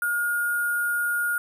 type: tone with sample-and-hold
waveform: sine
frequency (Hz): 1427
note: F6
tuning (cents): +37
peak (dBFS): -22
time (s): 0.02-1.38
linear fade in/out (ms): 2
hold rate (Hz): 11025
effects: none